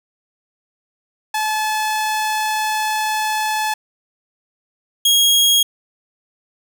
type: tone pair in turn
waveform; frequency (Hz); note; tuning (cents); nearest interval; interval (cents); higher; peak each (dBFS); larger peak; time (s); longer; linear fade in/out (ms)
sawtooth; 862 / 3283; A5 / G#7; -36 / -21; octave + major seventh; 2315; second; -14 / -8; second; 1.34-3.74 / 5.05-5.63; first; 5
effects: none